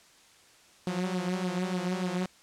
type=tone with flanger; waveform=sawtooth; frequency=182.1 Hz; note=F#3; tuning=27 cents flat; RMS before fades=-31 dBFS; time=0.87-2.26 s; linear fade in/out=2 ms; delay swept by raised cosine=0.21 to 6.01 ms; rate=3.4 Hz; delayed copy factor=+0.7; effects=white hiss -58 dBFS RMS until 2.42 s + low-pass 8000 Hz 12 dB/octave